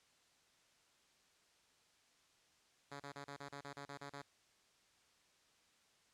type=tone bursts; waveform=5% pulse; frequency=141.5 Hz; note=C#3; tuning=36 cents sharp; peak=-36 dBFS; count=11; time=2.91-4.222 s; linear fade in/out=10 ms; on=92 ms; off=30 ms; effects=white hiss -72 dBFS RMS until 6.13 s + low-pass 7000 Hz 12 dB/octave